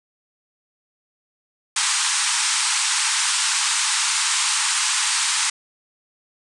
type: band-pass noise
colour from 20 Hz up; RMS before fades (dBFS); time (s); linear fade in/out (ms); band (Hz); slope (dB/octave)
white; -21; 1.76-5.5; 5; 840 to 9500; 96
effects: none